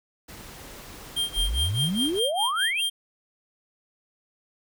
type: noise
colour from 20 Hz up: pink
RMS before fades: -43 dBFS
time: 0.28-2.2 s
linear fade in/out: 10 ms
type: tone with tremolo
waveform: square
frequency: 3192 Hz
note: G7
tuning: 31 cents sharp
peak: -23 dBFS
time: 1.16-2.9 s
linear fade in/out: 10 ms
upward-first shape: sine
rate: 4.9 Hz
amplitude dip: 95%
type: exponential sweep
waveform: sine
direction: up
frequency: 34.65 to 2902 Hz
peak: -24 dBFS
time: 1.36-2.82 s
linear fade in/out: 20 ms
effects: none